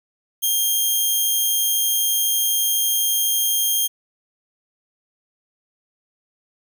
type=tone; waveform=5% pulse; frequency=3206 Hz; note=G7; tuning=38 cents sharp; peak=-9 dBFS; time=0.42-3.88 s; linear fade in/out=20 ms; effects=none